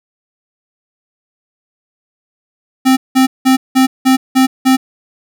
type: tone bursts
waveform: square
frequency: 261.6 Hz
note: C4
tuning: in tune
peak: -7 dBFS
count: 7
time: 2.85-4.77 s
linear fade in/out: 20 ms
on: 120 ms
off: 180 ms
effects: none